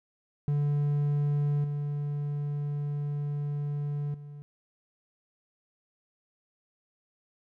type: tone with level steps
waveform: triangle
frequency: 145.4 Hz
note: D3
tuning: 17 cents flat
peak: -22 / -27 / -39 dBFS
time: 0.48-4.42 s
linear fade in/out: 0 ms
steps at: 1.64 / 4.14 s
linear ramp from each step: 2 ms
effects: none